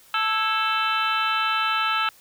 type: harmonic tone with a mistuned harmonic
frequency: 440 Hz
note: A4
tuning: in tune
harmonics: 2 / 3 / 4 / 5 / 6 / 7 / 8 / 9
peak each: -30 / -23 / -30 / -36 / -28 / -30 / -38 / -35 dBFS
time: 0.14-2.09 s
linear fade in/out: 2 ms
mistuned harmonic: 4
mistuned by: -110 cents
effects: white hiss -53 dBFS RMS until 2.2 s